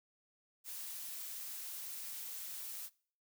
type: noise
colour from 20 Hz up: blue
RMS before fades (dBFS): -45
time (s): 0.64-2.9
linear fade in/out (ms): 50
effects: noise-tail reverb RT60 0.5 s tail -23 dB re dry